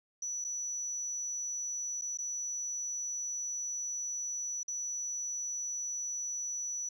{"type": "tone with dropouts", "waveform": "sine", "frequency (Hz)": 5920, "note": "F#8", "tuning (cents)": 0, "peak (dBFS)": -33, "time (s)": [0.22, 6.89], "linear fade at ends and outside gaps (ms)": 5, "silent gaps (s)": [[0.443, 0.447], [2.013, 2.019], [2.174, 2.186], [4.632, 4.68]], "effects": ["tanh soft clip ceiling -31 dBFS"]}